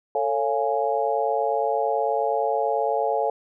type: harmonic tone with a mistuned harmonic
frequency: 138.59 Hz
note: C#3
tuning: in tune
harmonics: 3 / 4 / 5 / 6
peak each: -26 / -26 / -26 / -26 dBFS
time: 0.15-3.3 s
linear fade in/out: 2 ms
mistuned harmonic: 3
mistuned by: +120 cents
effects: none